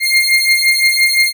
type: beating tone pair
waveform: 30% pulse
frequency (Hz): 2119 / 2124.8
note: C7 / C7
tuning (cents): +21 / +26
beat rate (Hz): 5.8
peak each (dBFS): -10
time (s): 0-1.33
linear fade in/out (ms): 50
effects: none